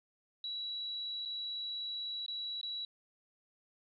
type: tone with dropouts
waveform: sine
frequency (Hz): 3912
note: B7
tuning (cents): -17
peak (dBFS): -37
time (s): 0.44-2.85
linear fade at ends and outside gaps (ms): 2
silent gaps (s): 1.252-1.257 / 2.263-2.281 / 2.613-2.63
effects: none